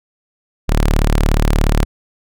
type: tone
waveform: sawtooth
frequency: 36.96 Hz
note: D1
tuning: 12 cents sharp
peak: -7 dBFS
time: 0.68-1.85 s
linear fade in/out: 20 ms
effects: none